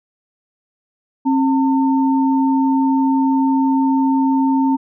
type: tone pair together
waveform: sine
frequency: 268.5 / 903 Hz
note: C4 / A5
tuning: +45 / +45 cents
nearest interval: octave + major sixth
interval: 2100 cents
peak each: -13 / -20 dBFS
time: 1.25-4.77 s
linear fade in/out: 20 ms
effects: none